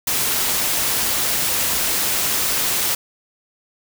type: noise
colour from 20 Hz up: white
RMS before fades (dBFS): -20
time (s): 0.07-2.95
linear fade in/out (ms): 5
effects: none